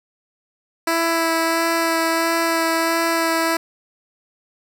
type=tone with vibrato; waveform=10% pulse; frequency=330 Hz; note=E4; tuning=2 cents sharp; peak=-9 dBFS; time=0.87-3.57 s; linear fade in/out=5 ms; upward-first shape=sine; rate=1.5 Hz; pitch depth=12 cents each way; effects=none